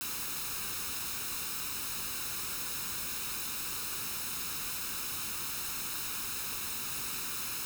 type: noise with comb filter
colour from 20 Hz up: white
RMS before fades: -37 dBFS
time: 0.01-7.65 s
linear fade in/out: 0 ms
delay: 0.76 ms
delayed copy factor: +0.6
effects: none